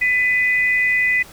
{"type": "tone pair together", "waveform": "sine", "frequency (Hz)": [2000, 2491], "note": ["B6", "D#7"], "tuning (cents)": [21, 1], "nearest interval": "major third", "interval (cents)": 380, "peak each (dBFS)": [-15, -22], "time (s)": [0.01, 1.23], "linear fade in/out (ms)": 10, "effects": ["pink hiss -42 dBFS RMS until 1.32 s"]}